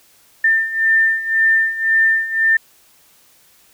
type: beating tone pair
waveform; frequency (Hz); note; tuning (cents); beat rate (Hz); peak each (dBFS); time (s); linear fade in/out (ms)
sine; 1794 / 1795.9; A6 / A6; +33 / +35; 1.9; -18 / -14; 0.44-2.57; 5
effects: white hiss -52 dBFS RMS until 3.73 s